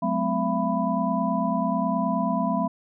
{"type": "tone cluster", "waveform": "sine", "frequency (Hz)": [184.6, 213.9, 255, 674, 993], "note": ["F#3", "A3", "C4", "E5", "B5"], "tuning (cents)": [-4, -49, -44, 38, 9], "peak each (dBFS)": -28, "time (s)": [0.02, 2.68], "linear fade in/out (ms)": 10, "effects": []}